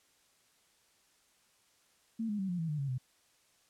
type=tone with pitch steps; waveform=sine; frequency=225.6 / 208.1 / 191.91 / 177 / 163.25 / 150.57 / 138.87 / 128.08 Hz; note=A3 / G#3 / G3 / F3 / E3 / D3 / C#3 / C3; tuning=+44 / +4 / -36 / +23 / -17 / +44 / +3 / -37 cents; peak=-32 dBFS; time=2.19-2.982 s; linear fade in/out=10 ms; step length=99 ms; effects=white hiss -69 dBFS RMS until 3.69 s + low-pass 10000 Hz 12 dB/octave